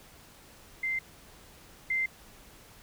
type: tone pair in turn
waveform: sine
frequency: 2083 / 2083 Hz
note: C7 / C7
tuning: -8 / -8 cents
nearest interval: unison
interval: 0 cents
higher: neither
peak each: -28 / -26 dBFS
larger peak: second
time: 0.83-0.99 / 1.9-2.06 s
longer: neither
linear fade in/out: 5 ms
effects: pink hiss -54 dBFS RMS until 2.82 s